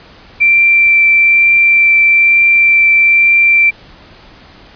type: tone with vibrato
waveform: sine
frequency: 2349 Hz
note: D7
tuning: in tune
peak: -5 dBFS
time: 0.4-3.71 s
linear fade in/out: 20 ms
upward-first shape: triangle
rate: 1.1 Hz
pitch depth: 8 cents each way
effects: pink hiss -39 dBFS RMS until 4.75 s + resampled to 11025 Hz